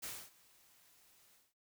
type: noise with ADSR envelope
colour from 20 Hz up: white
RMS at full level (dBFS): -43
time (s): 0.02-1.54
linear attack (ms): 19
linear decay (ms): 260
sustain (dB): -24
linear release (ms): 200
effects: noise-tail reverb RT60 0.1 s tail -17 dB re dry